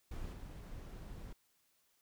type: noise with level steps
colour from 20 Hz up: brown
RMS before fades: -44 / -48 dBFS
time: 0.11-1.33 s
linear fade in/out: 5 ms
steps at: 0.32 s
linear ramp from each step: 20 ms
effects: white hiss -75 dBFS RMS until 2.01 s